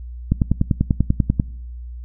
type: click train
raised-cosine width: 5 ms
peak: -3 dBFS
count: 12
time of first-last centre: 0.32-1.398 s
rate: 10.2 Hz
effects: noise-tail reverb RT60 0.8 s tail -23 dB re dry + added 60 Hz sine -30 dBFS peak until 2.04 s